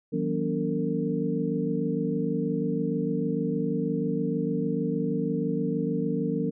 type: tone cluster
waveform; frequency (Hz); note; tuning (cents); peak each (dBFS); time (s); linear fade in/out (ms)
sine; 162.9 / 189.3 / 240.1 / 287.2 / 455.2; E3 / F#3 / B3 / D4 / A#4; -20 / +40 / -49 / -39 / -41; -31; 0.12-6.51; 20
effects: none